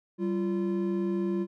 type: tone pair together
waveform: triangle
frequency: 193.43 / 345.1 Hz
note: G3 / F4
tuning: -23 / -21 cents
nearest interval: minor seventh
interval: 1002 cents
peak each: -27 dBFS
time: 0.18-1.47 s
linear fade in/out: 50 ms
effects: none